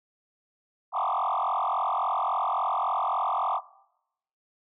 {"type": "tone with frequency modulation", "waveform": "sine", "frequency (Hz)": 959, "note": "A#5", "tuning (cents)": 49, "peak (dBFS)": -23, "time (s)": [0.92, 3.61], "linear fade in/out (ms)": 50, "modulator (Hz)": 43.6, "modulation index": 5.9, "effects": ["noise-tail reverb RT60 0.8 s tail -18 dB re dry", "tanh soft clip ceiling -20 dBFS"]}